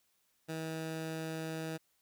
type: tone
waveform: 15% pulse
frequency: 160.4 Hz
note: E3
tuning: 47 cents flat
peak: -31 dBFS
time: 0.48-1.78 s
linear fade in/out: 20 ms
effects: white hiss -75 dBFS RMS until 2.01 s